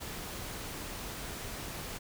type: noise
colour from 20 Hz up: pink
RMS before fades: -41 dBFS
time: 0-1.99 s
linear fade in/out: 20 ms
effects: none